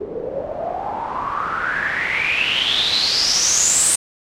white noise with low-pass filter sweep, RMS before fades -20 dBFS, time 0-3.96 s, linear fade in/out 10 ms, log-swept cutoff 410 to 8800 Hz, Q 9, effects none

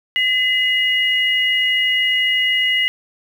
sine tone pair together, 2026 / 2880 Hz, B6 / F#7, +44 / -47 cents, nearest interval tritone, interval 609 cents, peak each -17 dBFS, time 0.16-2.88 s, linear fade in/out 0 ms, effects 7-bit

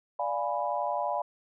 sine chord, D diminished seventh, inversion none, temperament equal, 587.3 / 698.5 / 830.6 / 987.8 Hz, D5 / F5 / Ab5 / Cb6, 0 / 0 / 0 / 0 cents, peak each -33 dBFS, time 0.19-1.22 s, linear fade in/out 5 ms, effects none

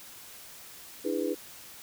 sine chord, E dominant seventh, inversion third, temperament just, 296.7 / 329.6 / 412 / 494.4 Hz, D4 / E4 / G#4 / B4, +18 / 0 / -14 / +2 cents, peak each -33 dBFS, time 1.04-1.35 s, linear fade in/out 20 ms, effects white hiss -48 dBFS RMS until 1.82 s

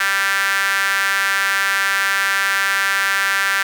sawtooth tone with high-pass filter, 196.1 Hz, G3, 1 cent sharp, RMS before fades -18 dBFS, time 0-3.63 s, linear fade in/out 5 ms, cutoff 1600 Hz, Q 3.9, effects none

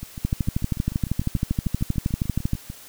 two click trains, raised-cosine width 5 ms, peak -20 / -9 dBFS, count 19 / 30, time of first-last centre 0.03-2.701 / 0.25-2.533 s, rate 6.74 / 12.7 Hz, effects white hiss -45 dBFS RMS until 2.88 s

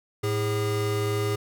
square tone pair together, 108.44 / 408.6 Hz, A2 / G#4, -25 / -28 cents, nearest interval octave + major seventh, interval 2297 cents, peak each -27 / -28 dBFS, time 0.23-1.36 s, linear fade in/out 10 ms, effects none

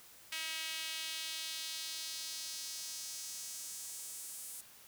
sawtooth tone with high-pass filter sweep, 320 Hz, D#4, 49 cents sharp, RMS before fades -43 dBFS, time 0.32-4.61 s, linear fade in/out 5 ms, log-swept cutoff 2500 to 9300 Hz, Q 1.6, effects white hiss -58 dBFS RMS until 4.87 s

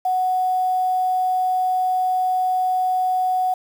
sine tone with quantisation, 740 Hz, F#5, in tune, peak -17 dBFS, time 0.05-3.54 s, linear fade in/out 5 ms, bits 7, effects none

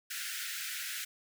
pink high-pass noise, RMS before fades -39 dBFS, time 0.1-1.05 s, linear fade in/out 10 ms, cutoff 1400 Hz, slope 96 dB/octave, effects none

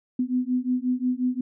sine beating tone pair, 248.7 / 254.3 Hz, B3 / C4, +12 / -49 cents, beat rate 5.6 Hz, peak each -25 dBFS, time 0.19-1.41 s, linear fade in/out 5 ms, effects none

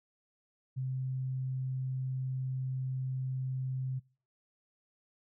sine tone, 130.4 Hz, C3, 5 cents flat, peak -32 dBFS, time 0.76-4 s, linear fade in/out 20 ms, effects noise-tail reverb RT60 0.4 s tail -24 dB re dry

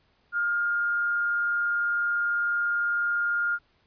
sine tone with frequency modulation, 1411 Hz, F6, 17 cents sharp, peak -23 dBFS, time 0.32-3.59 s, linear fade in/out 50 ms, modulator 144 Hz, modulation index 0.23, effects pink hiss -66 dBFS RMS until 3.86 s + resampled to 11025 Hz

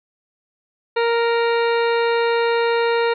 harmonic tone, 466.2 Hz, A#4, in tune, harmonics 1 / 2 / 3 / 4 / 5 / 6 / 8 / 9, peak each -17 / -23 / -27 / -29 / -31 / -33 / -35 / -36 dBFS, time 0.96-3.14 s, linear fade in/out 10 ms, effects none

